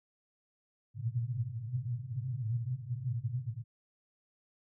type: band-pass noise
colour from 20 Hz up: pink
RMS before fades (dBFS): -36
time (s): 0.94-3.64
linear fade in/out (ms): 50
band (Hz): 110 to 130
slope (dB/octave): 96
effects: none